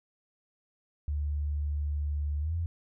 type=tone with pitch glide; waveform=sine; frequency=73.42 to 84.34 Hz; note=D2 to E2; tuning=0 to +40 cents; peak=-28 dBFS; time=1.08-2.66 s; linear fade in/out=0 ms; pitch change=+240 cents; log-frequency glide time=2.4-2.55 s; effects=none